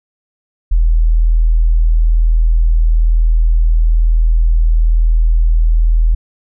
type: tone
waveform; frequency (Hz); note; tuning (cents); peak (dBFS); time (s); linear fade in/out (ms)
sine; 40.54; E1; -28; -7; 0.71-6.15; 10
effects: none